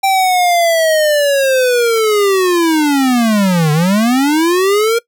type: linear two-way sweep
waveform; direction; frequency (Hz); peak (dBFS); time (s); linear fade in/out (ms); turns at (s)
square; down then up; 784 to 146.83 to 471.1; -10; 0.03-4.99; 10; 3.72
effects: noise-tail reverb RT60 0.1 s tail -21 dB re dry